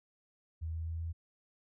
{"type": "tone with pitch steps", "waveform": "sine", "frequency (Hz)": [80.8, 81.46, 82.12, 82.78], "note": ["E2", "E2", "E2", "E2"], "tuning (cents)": [-34, -20, -6, 8], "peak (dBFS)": -35, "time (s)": [0.61, 1.13], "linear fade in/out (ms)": 20, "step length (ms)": 130, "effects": []}